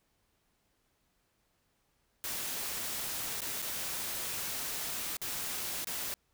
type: noise with dropouts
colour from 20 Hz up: white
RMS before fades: -37 dBFS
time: 2.24-6.14 s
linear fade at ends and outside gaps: 0 ms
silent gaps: 3.406-3.418 / 3.619-3.624 / 5.168-5.216 / 5.845-5.871 s
effects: pink hiss -75 dBFS RMS until 6.33 s